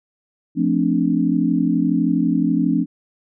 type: chord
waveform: sine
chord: D minor seventh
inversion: first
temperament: equal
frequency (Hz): 174.61 / 220 / 261.6 / 293.7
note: F3 / A3 / C4 / D4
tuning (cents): 0 / 0 / 0 / 0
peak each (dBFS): -21 / -22 / -20 / -20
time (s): 0.55-2.86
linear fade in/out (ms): 50
effects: none